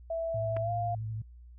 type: tone with pitch glide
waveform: sine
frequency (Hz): 659.3 to 698.5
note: E5 to F5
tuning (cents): 0 to 0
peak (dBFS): -30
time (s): 0.1-0.95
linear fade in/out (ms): 5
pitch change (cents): +100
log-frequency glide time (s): 0.61-0.71
type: tone with vibrato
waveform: sine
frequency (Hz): 110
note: A2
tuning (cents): 0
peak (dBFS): -33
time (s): 0.34-1.22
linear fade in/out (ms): 5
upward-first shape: square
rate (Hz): 12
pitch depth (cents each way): 30
type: clicks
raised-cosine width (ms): 0.5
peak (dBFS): -27 / -27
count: 2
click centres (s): 0.566 / 0.569
effects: added 60 Hz sine -48 dBFS peak until 1.58 s